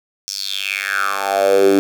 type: tone with high-pass filter sweep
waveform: 10% pulse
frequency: 98.3 Hz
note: G2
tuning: 5 cents sharp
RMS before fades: -17 dBFS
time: 0.28-1.79 s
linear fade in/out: 0 ms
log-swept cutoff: 5700 to 300 Hz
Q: 6
effects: none